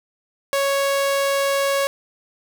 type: tone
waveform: sawtooth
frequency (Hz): 554.4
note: C#5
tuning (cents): 0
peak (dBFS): -14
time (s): 0.53-1.87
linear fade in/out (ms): 0
effects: none